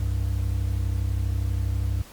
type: tone pair together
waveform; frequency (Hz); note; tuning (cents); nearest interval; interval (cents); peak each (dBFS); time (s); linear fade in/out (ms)
triangle; 64.94 / 97.3; C2 / G2; -12 / -12; perfect fifth; 700; -23; 0-2.02; 5
effects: pink hiss -47 dBFS RMS until 2.12 s + MP3 96 kbps